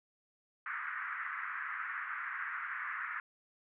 pink band-pass noise, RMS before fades -40 dBFS, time 0.66-3.2 s, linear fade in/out 2 ms, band 1200 to 2000 Hz, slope 48 dB/octave, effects none

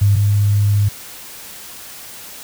sine tone pair in turn, 101.2 / 102.49 Hz, G#2 / G#2, -44 / -22 cents, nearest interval unison, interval 22 cents, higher second, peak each -9 / -11 dBFS, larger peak first, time 0.01-0.16 / 0.16-0.89 s, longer second, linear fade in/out 10 ms, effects white hiss -35 dBFS RMS until 2.43 s

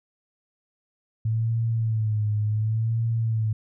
sine tone with vibrato, 110 Hz, A2, in tune, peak -21 dBFS, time 1.25-3.53 s, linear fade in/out 5 ms, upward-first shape sine, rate 0.69 Hz, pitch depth 72 cents each way, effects none

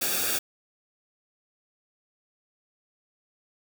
white noise with comb filter, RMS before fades -27 dBFS, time 0.01-0.39 s, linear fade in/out 10 ms, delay 0.98 ms, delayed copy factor -0.7, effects none

